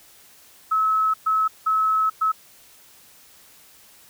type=tone bursts at uneven times; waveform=sine; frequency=1293 Hz; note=E6; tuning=34 cents flat; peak=-17 dBFS; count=4; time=0.71-1.14 / 1.26-1.48 / 1.66-2.1 / 2.21-2.32 s; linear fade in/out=10 ms; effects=white hiss -51 dBFS RMS until 4.09 s